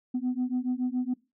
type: beating tone pair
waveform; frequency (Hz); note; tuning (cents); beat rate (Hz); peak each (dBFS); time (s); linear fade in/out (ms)
sine; 247.6 / 254.7; B3 / C4; +5 / -46; 7.1; -28; 0.14-1.14; 10
effects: noise-tail reverb RT60 0.3 s tail -23 dB re dry + tanh soft clip ceiling -22 dBFS